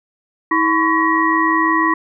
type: tone cluster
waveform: sine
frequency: 322.1 / 1012 / 1118 / 1906 Hz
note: E4 / B5 / C#6 / A#6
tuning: -40 / +42 / +14 / +38 cents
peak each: -18 dBFS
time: 0.51-1.94 s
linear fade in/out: 5 ms
effects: none